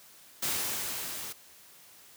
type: noise with level ramp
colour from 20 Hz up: white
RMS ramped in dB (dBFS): -30 to -40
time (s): 0.42-1.33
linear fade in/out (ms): 10
effects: white hiss -55 dBFS RMS until 2.16 s + high-pass 60 Hz 12 dB/octave